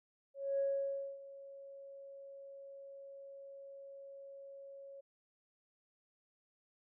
sine tone with ADSR envelope, 552 Hz, C#5, 7 cents flat, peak -30 dBFS, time 0.34-5.01 s, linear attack 250 ms, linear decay 590 ms, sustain -19 dB, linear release 11 ms, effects tanh soft clip ceiling -26 dBFS

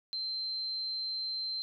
sine tone, 4117 Hz, C8, 29 cents flat, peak -33 dBFS, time 0.13-1.62 s, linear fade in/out 0 ms, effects none

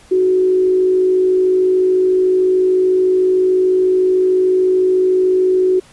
sine tone with frequency modulation, 370.5 Hz, F#4, 2 cents sharp, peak -10 dBFS, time 0.11-5.8 s, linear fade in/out 10 ms, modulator 53.7 Hz, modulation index 0.25, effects pink hiss -46 dBFS RMS until 5.92 s + resampled to 24000 Hz

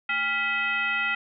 sine tone with frequency modulation, 1975.5 Hz, B6, in tune, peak -23 dBFS, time 0.09-1.15 s, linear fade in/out 5 ms, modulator 583 Hz, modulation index 1.4, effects none

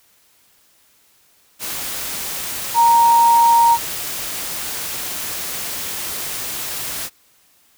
sine tone in noise, 932.3 Hz, A#5, in tune, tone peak -9 dBFS, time 2.74-3.78 s, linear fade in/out 50 ms, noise white, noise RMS -26 dBFS, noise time 1.59-7.1 s, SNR +14 dB, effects white hiss -56 dBFS RMS until 7.77 s

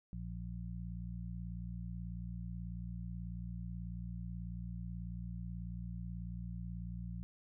harmonic tone, 58.3 Hz, A#1, 1 cent sharp, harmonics 1 / 2 / 3, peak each -44 / -46 / -45 dBFS, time 0.13-7.23 s, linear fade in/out 0 ms, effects none

